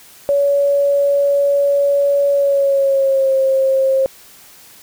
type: tone with pitch glide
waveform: sine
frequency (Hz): 565 to 533.9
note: C#5 to C5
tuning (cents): +33 to +35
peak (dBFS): -11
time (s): 0.29-4.06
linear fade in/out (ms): 0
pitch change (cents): -98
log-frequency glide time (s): 2.31-3.34
effects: white hiss -43 dBFS RMS until 4.82 s